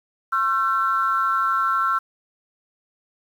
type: tone cluster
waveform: sine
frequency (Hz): 1080 / 1347 / 1537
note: C#6 / E6 / G6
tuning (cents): -45 / +37 / -35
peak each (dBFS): -24 / -19 / -28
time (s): 0.32-1.99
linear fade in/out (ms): 10
effects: tanh soft clip ceiling -9 dBFS + 8-bit